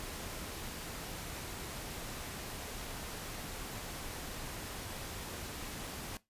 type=noise; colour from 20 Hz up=pink; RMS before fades=-43 dBFS; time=0-6.17 s; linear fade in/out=0 ms; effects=noise-tail reverb RT60 0.2 s tail -19 dB re dry + resampled to 32000 Hz